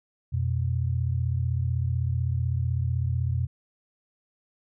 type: tone pair together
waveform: sine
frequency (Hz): 87.58 / 123.47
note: F2 / B2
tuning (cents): +5 / 0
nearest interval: tritone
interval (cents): 595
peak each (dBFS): -26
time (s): 0.32-3.47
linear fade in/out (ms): 20
effects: none